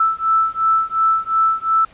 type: beating tone pair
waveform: sine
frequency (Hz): 1318.5 / 1321.3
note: E6 / E6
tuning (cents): 0 / +4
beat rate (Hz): 2.8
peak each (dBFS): -17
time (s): 0-1.85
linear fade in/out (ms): 5
effects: pink hiss -48 dBFS RMS until 1.93 s + resampled to 8000 Hz